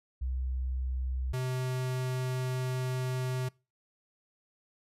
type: tone pair in turn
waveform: sine / square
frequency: 64.1 / 128.2 Hz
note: C2 / C3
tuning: -35 / -35 cents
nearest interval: octave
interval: 1200 cents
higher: second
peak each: -30 / -31 dBFS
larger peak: first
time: 0.21-1.33 / 1.33-3.49 s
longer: second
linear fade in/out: 10 ms
effects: noise-tail reverb RT60 0.3 s tail -24 dB re dry + resampled to 32000 Hz